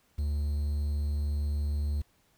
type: tone with quantisation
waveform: triangle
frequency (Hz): 73.2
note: D2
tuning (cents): -5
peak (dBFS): -25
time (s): 0.18-2.02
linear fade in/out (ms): 10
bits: 9
effects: pink hiss -68 dBFS RMS until 2.37 s